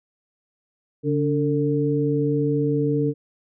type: tone cluster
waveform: sine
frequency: 143.3 / 288.9 / 449.2 Hz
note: D3 / D4 / A4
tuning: -42 / -28 / +36 cents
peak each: -23 dBFS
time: 1.03-3.14 s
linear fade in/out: 50 ms
effects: none